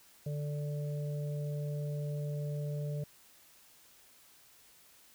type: harmonic tone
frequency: 146.83 Hz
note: D3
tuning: in tune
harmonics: 1 / 3 / 4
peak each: -34 / -46 / -45 dBFS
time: 0.26-3.04 s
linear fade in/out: 5 ms
effects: white hiss -61 dBFS RMS until 5.14 s